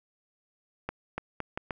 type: accelerating click train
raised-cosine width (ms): 0.5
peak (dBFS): -17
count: 5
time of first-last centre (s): 0.89-1.708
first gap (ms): 290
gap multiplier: 0.77
effects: none